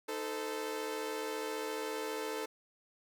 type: chord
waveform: sawtooth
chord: A diminished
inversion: second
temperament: equal with one note detuned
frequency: 311.1 / 440 / 514.6 Hz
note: Eb4 / A4 / C5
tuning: 0 / 0 / -29 cents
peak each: -40 / -34 / -39 dBFS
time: 0.08-2.46 s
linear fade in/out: 10 ms
effects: none